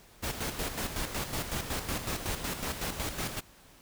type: noise with tremolo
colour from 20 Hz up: pink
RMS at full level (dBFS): -33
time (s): 0.22-3.41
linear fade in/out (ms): 20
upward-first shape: square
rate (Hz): 5.4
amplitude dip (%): 55
effects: pink hiss -57 dBFS RMS until 3.81 s